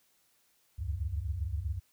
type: tone cluster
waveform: sine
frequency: 69 / 76.7 / 93.8 Hz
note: C#2 / D#2 / F#2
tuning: -7 / -24 / +24 cents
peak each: -35 / -37 / -36 dBFS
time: 0.78-1.8 s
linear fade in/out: 20 ms
effects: white hiss -70 dBFS RMS until 1.92 s